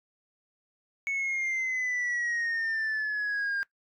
sine exponential sweep, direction down, 2217 to 1600 Hz, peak -25 dBFS, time 1.07-3.63 s, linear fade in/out 0 ms, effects noise-tail reverb RT60 0.1 s tail -21 dB re dry + tanh soft clip ceiling -26 dBFS

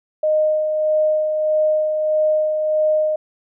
sine tone with tremolo, 617 Hz, D#5, 15 cents flat, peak -13 dBFS, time 0.23-3.16 s, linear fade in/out 5 ms, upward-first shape sine, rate 1.6 Hz, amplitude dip 40%, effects none

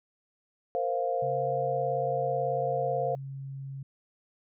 sine chord, Bb suspended second, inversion none, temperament just, 466.2 / 524.4 / 699.2 Hz, Bb4 / C5 / F5, 0 / +4 / +2 cents, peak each -33 / -30 / -30 dBFS, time 0.75-3.15 s, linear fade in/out 0 ms
sine tone, 136.2 Hz, C#3, 30 cents flat, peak -36 dBFS, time 1.22-3.83 s, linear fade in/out 5 ms
effects none

